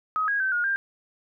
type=tone with pitch steps; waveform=sine; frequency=1266 / 1643 / 1544 / 1434 / 1593 Hz; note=D#6 / G#6 / G6 / F6 / G6; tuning=+30 / -19 / -27 / +45 / +27 cents; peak=-22 dBFS; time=0.16-0.76 s; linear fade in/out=0 ms; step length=120 ms; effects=none